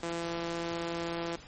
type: tone with high-pass filter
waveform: sawtooth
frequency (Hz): 168.9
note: E3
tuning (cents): +42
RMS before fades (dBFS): -35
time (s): 0.03-1.36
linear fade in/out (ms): 2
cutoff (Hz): 340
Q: 1.2
effects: pink hiss -51 dBFS RMS until 1.47 s + MP3 32 kbps